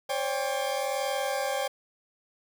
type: tone cluster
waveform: 40% pulse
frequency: 531 / 572 / 797 Hz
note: C5 / D5 / G5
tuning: +25 / -46 / +28 cents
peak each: -31 dBFS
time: 0.09-1.68 s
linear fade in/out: 10 ms
effects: 8-bit